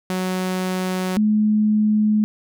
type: tone pair in turn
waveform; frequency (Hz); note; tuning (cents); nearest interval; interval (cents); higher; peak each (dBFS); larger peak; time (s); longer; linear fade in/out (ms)
sawtooth / sine; 185 / 212.9; F#3 / G#3; 0 / +43; major second; 243; second; -17 / -14; second; 0.1-1.17 / 1.17-2.24; neither; 0
effects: none